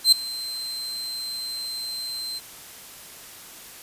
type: tone with ADSR envelope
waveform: 40% pulse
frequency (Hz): 4113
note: C8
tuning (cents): -30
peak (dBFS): -8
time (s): 0.04-2.4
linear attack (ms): 83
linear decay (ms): 3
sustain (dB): -20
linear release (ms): 26
effects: white hiss -43 dBFS RMS until 3.82 s + resampled to 32000 Hz